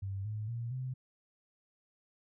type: tone with pitch steps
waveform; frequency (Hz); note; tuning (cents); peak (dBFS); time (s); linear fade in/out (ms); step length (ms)
sine; 97.6 / 107.05 / 117.42 / 128.78; G2 / A2 / A#2 / C3; -7 / -47 / +13 / -27; -35; 0.02-0.94; 10; 230
effects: none